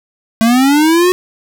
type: linear sweep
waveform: square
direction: up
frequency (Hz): 220 to 370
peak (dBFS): -8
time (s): 0.41-1.12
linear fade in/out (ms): 0
effects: none